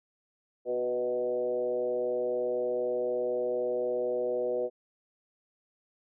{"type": "tone with frequency modulation", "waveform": "sine", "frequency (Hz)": 493.3, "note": "B4", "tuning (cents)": -2, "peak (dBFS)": -27, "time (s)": [0.65, 4.7], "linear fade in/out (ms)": 50, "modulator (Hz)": 124, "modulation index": 1, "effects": []}